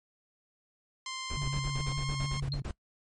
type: tone with pitch glide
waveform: 10% pulse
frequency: 1046.5 to 1066 Hz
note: C6 to C6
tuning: 0 to +32 cents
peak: -28 dBFS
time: 1.06-2.4 s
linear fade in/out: 2 ms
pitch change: +32 cents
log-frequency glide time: 1.56-2.08 s
type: noise bursts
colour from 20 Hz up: brown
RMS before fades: -36 dBFS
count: 13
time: 1.3-2.713 s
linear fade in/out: 5 ms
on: 69 ms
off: 43 ms
type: tone with vibrato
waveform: sine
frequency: 138.59 Hz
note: C#3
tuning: in tune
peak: -32 dBFS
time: 1.37-2.62 s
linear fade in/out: 2 ms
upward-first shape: sine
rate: 7 Hz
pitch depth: 49 cents each way
type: tone with exponential decay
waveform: sine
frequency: 4196 Hz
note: C8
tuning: 4 cents sharp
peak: -30 dBFS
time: 2.52-2.62 s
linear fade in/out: 1 ms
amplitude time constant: 20 ms
effects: noise-tail reverb RT60 0.1 s tail -22 dB re dry + MP3 48 kbps